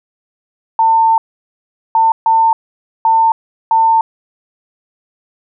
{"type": "tone bursts at uneven times", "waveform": "sine", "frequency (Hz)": 899, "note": "A5", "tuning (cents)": 37, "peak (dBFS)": -7, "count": 5, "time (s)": [[0.79, 1.18], [1.95, 2.12], [2.26, 2.53], [3.05, 3.32], [3.71, 4.01]], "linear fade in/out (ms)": 2, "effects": []}